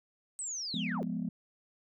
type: linear sweep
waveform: sine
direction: down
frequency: 8300 to 307 Hz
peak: -35 dBFS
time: 0.39-1.03 s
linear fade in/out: 0 ms
type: chord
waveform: sine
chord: F diminished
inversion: none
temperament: equal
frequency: 174.61 / 207.7 / 246.9 Hz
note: F3 / Ab3 / Cb4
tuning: 0 / 0 / 0 cents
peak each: -36 dBFS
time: 0.74-1.29 s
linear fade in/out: 2 ms
effects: tanh soft clip ceiling -24 dBFS